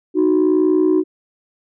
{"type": "tone pair together", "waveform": "sine", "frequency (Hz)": [309.3, 370], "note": ["D#4", "F#4"], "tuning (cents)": [-10, 0], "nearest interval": "minor third", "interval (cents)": 310, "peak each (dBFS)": -13, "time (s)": [0.14, 1.04], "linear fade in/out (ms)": 50, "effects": ["tanh soft clip ceiling -8 dBFS"]}